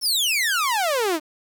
sawtooth exponential sweep, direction down, 5550 to 293.7 Hz, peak -16 dBFS, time 0.01-1.2 s, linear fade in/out 50 ms, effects 8-bit

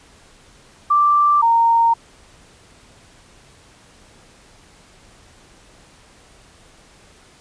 sine tone pair in turn, 1174.7 / 923.8 Hz, D6 / A#5, 0 / -16 cents, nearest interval major third, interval 416 cents, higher first, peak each -11 dBFS, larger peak neither, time 0.9-1.42 / 1.42-1.94 s, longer neither, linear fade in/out 10 ms, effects pink hiss -49 dBFS RMS until 7.4 s + resampled to 22050 Hz

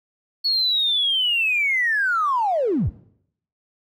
triangle linear sweep, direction down, 4400 to 45.34 Hz, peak -14 dBFS, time 0.44-2.9 s, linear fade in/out 20 ms, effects noise-tail reverb RT60 0.7 s tail -22 dB re dry + tanh soft clip ceiling -16 dBFS

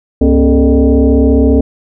sine tone with frequency modulation, 102.4 Hz, G#2, 24 cents flat, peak -5 dBFS, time 0.21-1.61 s, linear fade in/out 5 ms, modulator 170 Hz, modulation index 2.2, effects none

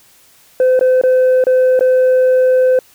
sine tone with dropouts, 512 Hz, C5, 38 cents flat, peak -5 dBFS, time 0.6-2.79 s, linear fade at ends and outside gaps 2 ms, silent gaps 0.793-0.81 / 1.014-1.036 / 1.44-1.468 / 1.793-1.808 s, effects tanh soft clip ceiling -7 dBFS + white hiss -48 dBFS RMS until 2.94 s

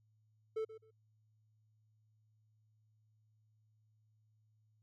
triangle tone with echo, 440 Hz, A4, in tune, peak -33 dBFS, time 0.56-0.65 s, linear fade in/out 10 ms, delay 130 ms, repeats 2, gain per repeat -14 dB, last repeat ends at 0.91 s, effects added 108 Hz sine -70 dBFS peak until 4.82 s

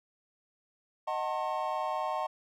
triangle chord, D# diminished seventh, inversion none, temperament just, 622.3 / 746.7 / 896 / 1075.3 Hz, D#5 / F#5 / A5 / C6, 0 / +16 / +31 / +47 cents, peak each -34 dBFS, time 1.07-2.27 s, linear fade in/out 10 ms, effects none

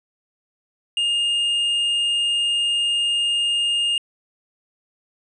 triangle tone with tanh clipping, 2830 Hz, F7, 22 cents sharp, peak -19 dBFS, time 0.97-3.98 s, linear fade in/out 2 ms, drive 9 dB, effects resampled to 22050 Hz

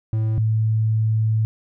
triangle / sine tone pair in turn, 110 / 110 Hz, A2 / A2, 0 / 0 cents, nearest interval unison, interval 0 cents, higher neither, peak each -16 dBFS, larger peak neither, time 0.13-0.38 / 0.38-1.45 s, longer second, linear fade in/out 0 ms, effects none

